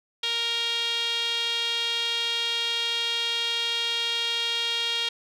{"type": "tone with band-pass filter", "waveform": "sawtooth", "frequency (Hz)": 466.2, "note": "A#4", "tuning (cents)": 0, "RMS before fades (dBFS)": -27, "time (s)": [0.23, 5.09], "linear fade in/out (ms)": 5, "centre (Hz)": 3400, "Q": 4.9, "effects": []}